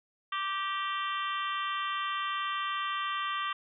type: harmonic tone with a mistuned harmonic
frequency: 391 Hz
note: G4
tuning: 4 cents flat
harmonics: 3 / 4 / 5 / 6 / 7 / 8 / 9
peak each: -32 / -41 / -40 / -47 / -42 / -40 / -45 dBFS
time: 0.32-3.53 s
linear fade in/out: 5 ms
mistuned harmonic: 5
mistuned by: -22 cents
effects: none